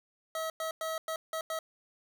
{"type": "tone bursts at uneven times", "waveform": "25% pulse", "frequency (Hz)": 643, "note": "E5", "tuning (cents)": -43, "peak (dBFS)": -29, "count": 6, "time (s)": [[0.35, 0.5], [0.6, 0.71], [0.81, 0.98], [1.08, 1.16], [1.33, 1.41], [1.5, 1.59]], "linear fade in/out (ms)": 2, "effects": []}